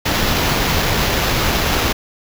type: noise with sample-and-hold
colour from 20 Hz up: pink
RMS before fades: -17 dBFS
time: 0.05-1.93 s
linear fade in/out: 10 ms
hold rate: 8820 Hz
effects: none